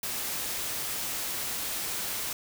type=noise; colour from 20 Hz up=white; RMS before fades=-33 dBFS; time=0.03-2.33 s; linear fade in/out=2 ms; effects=none